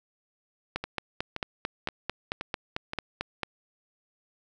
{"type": "two click trains", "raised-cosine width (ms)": 0.3, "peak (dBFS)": [-17, -13], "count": [5, 13], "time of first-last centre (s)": [[0.84, 2.934], [0.76, 3.433]], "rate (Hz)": [1.91, 4.49], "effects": []}